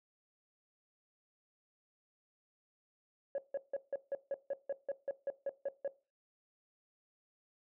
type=tone bursts; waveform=sine; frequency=554.4 Hz; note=C#5; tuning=in tune; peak=-31 dBFS; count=14; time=3.35-5.878 s; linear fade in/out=2 ms; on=32 ms; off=160 ms; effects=noise-tail reverb RT60 0.3 s tail -18 dB re dry + tanh soft clip ceiling -31 dBFS

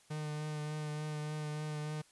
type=tone with vibrato; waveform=45% pulse; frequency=151.6 Hz; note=D#3; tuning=45 cents flat; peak=-37 dBFS; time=0.1-2.02 s; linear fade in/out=10 ms; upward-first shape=triangle; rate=3.4 Hz; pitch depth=21 cents each way; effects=white hiss -65 dBFS RMS until 2.11 s + resampled to 24000 Hz

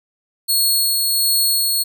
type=tone with tremolo; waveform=15% pulse; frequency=4332 Hz; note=C#8; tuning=41 cents flat; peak=-7 dBFS; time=0.48-1.84 s; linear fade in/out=20 ms; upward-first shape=sine; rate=1.4 Hz; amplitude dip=25%; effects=none

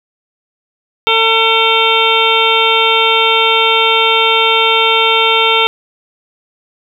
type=harmonic tone; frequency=450 Hz; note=A4; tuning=39 cents sharp; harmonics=1 / 2 / 3 / 5 / 6 / 7 / 8; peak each=-16 / -16 / -16 / -16 / -16 / -16 / -16 dBFS; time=1.07-5.67 s; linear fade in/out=0 ms; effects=7-bit

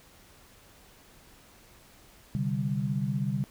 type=chord; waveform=sine; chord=C suspended second; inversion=none; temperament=equal; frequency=130.81 / 146.83 / 196 Hz; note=C3 / D3 / G3; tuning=0 / 0 / 0 cents; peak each=-31 / -31 / -31 dBFS; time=2.35-3.44 s; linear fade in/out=0 ms; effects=pink hiss -56 dBFS RMS until 3.5 s

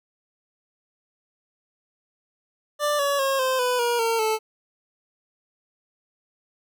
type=tone with pitch steps; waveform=25% pulse; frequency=590 / 565.3 / 541.7 / 519 / 497.3 / 476.5 / 456.5 / 437.4 Hz; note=D5 / C#5 / C#5 / C5 / B4 / A#4 / A#4 / A4; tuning=+8 / +34 / -40 / -14 / +12 / +38 / -36 / -10 cents; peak=-17 dBFS; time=2.79-4.39 s; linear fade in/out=50 ms; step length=200 ms; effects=none

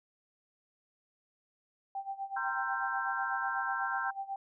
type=tone with tremolo; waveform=sine; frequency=784 Hz; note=G5; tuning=in tune; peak=-33 dBFS; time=1.95-4.36 s; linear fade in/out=2 ms; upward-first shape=sine; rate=8.1 Hz; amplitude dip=85%
type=chord; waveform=sine; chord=C dominant seventh; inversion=third; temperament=equal with one note detuned; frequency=932.3 / 1046.5 / 1349.3 / 1568 Hz; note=Bb5 / C6 / E6 / G6; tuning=0 / 0 / +40 / 0 cents; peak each=-39 / -39 / -38 / -35 dBFS; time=2.36-4.11 s; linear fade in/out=10 ms
effects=none

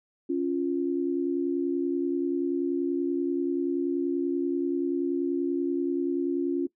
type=tone pair together; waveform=sine; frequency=278.1 / 348.5 Hz; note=C#4 / F4; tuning=+6 / -4 cents; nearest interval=major third; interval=390 cents; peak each=-27 dBFS; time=0.29-6.67 s; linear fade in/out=10 ms; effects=noise-tail reverb RT60 0.1 s tail -19 dB re dry

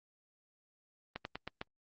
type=slowing click train; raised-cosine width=0.3 ms; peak=-22 dBFS; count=5; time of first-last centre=1.16-1.614 s; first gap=91 ms; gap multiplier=1.15; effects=low-pass 5000 Hz 12 dB/octave + Opus 32 kbps

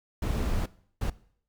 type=noise bursts at uneven times; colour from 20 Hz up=brown; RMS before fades=-28 dBFS; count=2; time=0.22-0.66 / 1.01-1.1 s; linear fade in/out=5 ms; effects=noise-tail reverb RT60 0.6 s tail -20 dB re dry

